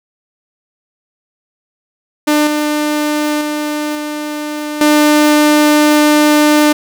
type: tone with level steps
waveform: sawtooth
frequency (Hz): 299.5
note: D4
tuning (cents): +34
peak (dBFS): -5 / -9 / -12 / -15 / -3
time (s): 2.27-6.73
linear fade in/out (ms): 10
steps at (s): 2.47 / 3.41 / 3.95 / 4.81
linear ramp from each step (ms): 2
effects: none